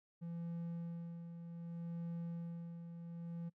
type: tone with tremolo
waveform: triangle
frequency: 169.2 Hz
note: E3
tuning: 45 cents sharp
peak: -38 dBFS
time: 0.21-3.5 s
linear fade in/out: 20 ms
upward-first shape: sine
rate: 0.65 Hz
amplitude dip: 55%
effects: noise-tail reverb RT60 0.1 s tail -25 dB re dry